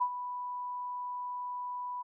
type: tone with ADSR envelope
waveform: sine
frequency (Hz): 987.8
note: B5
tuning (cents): 0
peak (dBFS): -24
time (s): 0-2.03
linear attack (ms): 18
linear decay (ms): 67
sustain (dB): -11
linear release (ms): 19
effects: none